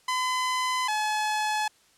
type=tone pair in turn; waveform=sawtooth; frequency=1015 / 853.5 Hz; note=B5 / G#5; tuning=+47 / +47 cents; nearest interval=minor third; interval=300 cents; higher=first; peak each=-21 dBFS; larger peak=neither; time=0.08-0.88 / 0.88-1.68 s; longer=neither; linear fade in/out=5 ms; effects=white hiss -61 dBFS RMS until 1.97 s + low-pass 9000 Hz 12 dB/octave